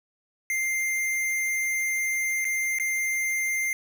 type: tone with dropouts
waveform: square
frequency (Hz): 2098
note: C7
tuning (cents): +4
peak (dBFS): -25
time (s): 0.5-3.73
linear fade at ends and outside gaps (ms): 1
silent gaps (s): 2.445-2.451 / 2.786-2.798
effects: none